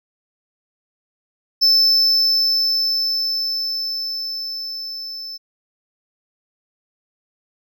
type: tone with level ramp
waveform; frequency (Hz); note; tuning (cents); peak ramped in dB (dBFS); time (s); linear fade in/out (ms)
triangle; 5274; E8; 0; -9 to -28; 1.61-5.38; 20
effects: none